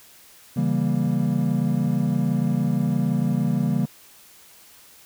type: chord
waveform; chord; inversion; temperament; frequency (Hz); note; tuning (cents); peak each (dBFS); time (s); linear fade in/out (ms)
triangle; C# diminished seventh; none; equal with one note detuned; 138.59 / 164.81 / 196 / 234.7; C#3 / E3 / G3 / Bb3; 0 / 0 / 0 / +12; -23; 0.56-3.86; 10
effects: white hiss -50 dBFS RMS until 5.05 s